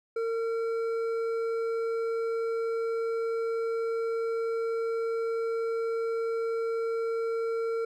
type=tone with hard clipping; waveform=sine; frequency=456.1 Hz; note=A#4; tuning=38 cents flat; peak=-29 dBFS; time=0.16-7.85 s; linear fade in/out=5 ms; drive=7 dB; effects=none

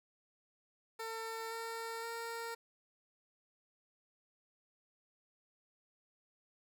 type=tone with pitch steps; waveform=15% pulse; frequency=450.4 / 455.9 / 461.5 Hz; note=A4 / A#4 / A#4; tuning=+40 / -39 / -17 cents; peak=-34 dBFS; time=0.99-2.55 s; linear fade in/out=10 ms; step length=520 ms; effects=none

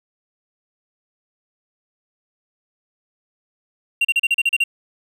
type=tone bursts; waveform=triangle; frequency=2764 Hz; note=F7; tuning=19 cents flat; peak=-12 dBFS; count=9; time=4.01-4.64 s; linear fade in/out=5 ms; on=38 ms; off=36 ms; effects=none

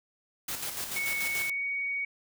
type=noise with tremolo; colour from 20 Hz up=white; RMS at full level=-34 dBFS; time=0.48-1.5 s; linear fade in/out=5 ms; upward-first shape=square; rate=6.9 Hz; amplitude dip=45%
type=tone with pitch glide; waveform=sine; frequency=2216 to 2242 Hz; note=C#7 to C#7; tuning=-1 to +19 cents; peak=-29 dBFS; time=0.96-2.05 s; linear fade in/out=5 ms; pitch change=+20 cents; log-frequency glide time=1.4-1.62 s
effects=none

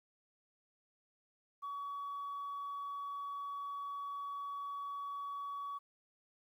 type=tone; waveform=sine; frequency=1131 Hz; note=C#6; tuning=34 cents sharp; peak=-38 dBFS; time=1.62-5.79 s; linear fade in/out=20 ms; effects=tanh soft clip ceiling -37 dBFS + 12-bit

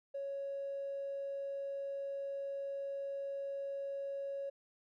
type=tone with tanh clipping; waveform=triangle; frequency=554.4 Hz; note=C#5; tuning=in tune; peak=-37 dBFS; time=0.14-4.5 s; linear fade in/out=10 ms; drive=1 dB; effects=none

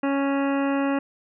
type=harmonic tone; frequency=277.2 Hz; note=C#4; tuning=in tune; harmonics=1 / 2 / 3 / 4 / 5 / 6 / 7 / 9 / 10; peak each=-22 / -28 / -32 / -34 / -36 / -38 / -39 / -41 / -42 dBFS; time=0.03-0.99 s; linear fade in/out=5 ms; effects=none

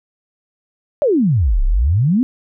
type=exponential two-way sweep; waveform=sine; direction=down then up; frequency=622.3 to 30.19 to 269.6 Hz; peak=-11 dBFS; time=1.02-2.23 s; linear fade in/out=0 ms; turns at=1.63 s; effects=none

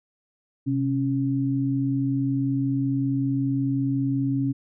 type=tone pair together; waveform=sine; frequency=129.88 / 275.2 Hz; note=C3 / C#4; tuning=-12 / -12 cents; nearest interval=octave + minor second; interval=1300 cents; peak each=-25 / -23 dBFS; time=0.66-4.53 s; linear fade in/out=20 ms; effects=none

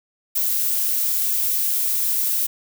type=noise; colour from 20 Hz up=violet; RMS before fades=-21 dBFS; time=0.35-2.47 s; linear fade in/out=10 ms; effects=none

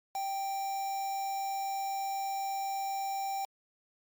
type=tone with quantisation; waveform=triangle; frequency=784 Hz; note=G5; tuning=in tune; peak=-30 dBFS; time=0.15-3.45 s; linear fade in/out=2 ms; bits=7; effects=MP3 96 kbps

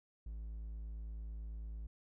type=tone; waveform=triangle; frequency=54.5 Hz; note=A1; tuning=16 cents flat; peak=-40 dBFS; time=0.26-1.87 s; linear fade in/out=5 ms; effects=none

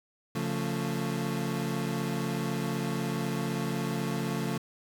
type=chord; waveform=30% pulse; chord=Db augmented; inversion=none; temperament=equal with one note detuned; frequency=138.59 / 174.61 / 222.6 Hz; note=Db3 / F3 / A3; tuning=0 / 0 / +20 cents; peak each=-31 dBFS; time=0.35-4.58 s; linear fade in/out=5 ms; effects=9-bit

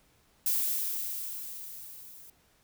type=noise with level ramp; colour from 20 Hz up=violet; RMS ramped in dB=-27 to -51 dBFS; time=0.46-2.3 s; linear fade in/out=2 ms; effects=pink hiss -66 dBFS RMS until 2.63 s

